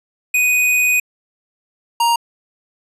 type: tone pair in turn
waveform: square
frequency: 2489 / 936.4 Hz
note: D#7 / A#5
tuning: 0 / +8 cents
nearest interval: octave + perfect fourth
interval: 1692 cents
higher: first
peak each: -13 dBFS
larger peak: neither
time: 0.34-1 / 2-2.16 s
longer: first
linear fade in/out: 5 ms
effects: resampled to 32000 Hz + 9-bit